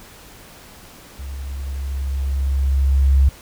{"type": "tone with level ramp", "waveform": "sine", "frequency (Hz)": 68, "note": "C#2", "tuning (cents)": -33, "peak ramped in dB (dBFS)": [-28, -9], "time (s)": [1.19, 3.29], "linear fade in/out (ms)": 5, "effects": ["pink hiss -43 dBFS RMS until 3.41 s"]}